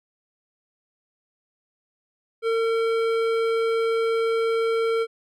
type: tone with hard clipping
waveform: sine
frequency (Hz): 454.3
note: A#4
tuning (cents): -45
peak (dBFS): -22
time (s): 2.42-5.07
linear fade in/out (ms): 50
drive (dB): 13
effects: none